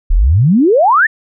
sine exponential sweep, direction up, 32.7 to 1883 Hz, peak -6 dBFS, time 0.1-1.07 s, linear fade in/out 10 ms, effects none

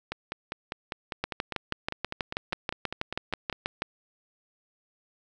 two click trains, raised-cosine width 0.3 ms, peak -12 / -16 dBFS, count 17 / 18, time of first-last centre 1.24-3.821 / 0.12-3.527 s, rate 6.2 / 4.99 Hz, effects none

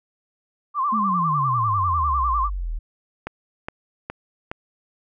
sine tone with vibrato, 1108.7 Hz, C#6, in tune, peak -19 dBFS, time 0.74-2.5 s, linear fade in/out 50 ms, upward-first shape sine, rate 10 Hz, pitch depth 130 cents each way
sine exponential sweep, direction down, 226.2 to 37 Hz, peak -24 dBFS, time 0.92-2.79 s, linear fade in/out 10 ms
click train, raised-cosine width 0.5 ms, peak -14 dBFS, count 4, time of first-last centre 3.27-4.515 s, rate 2.41 Hz
effects none

